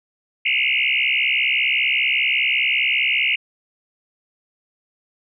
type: tone with frequency modulation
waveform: sine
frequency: 2500 Hz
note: D#7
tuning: 8 cents sharp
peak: -16 dBFS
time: 0.45-3.36 s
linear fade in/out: 10 ms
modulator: 65.1 Hz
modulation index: 6.1
effects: none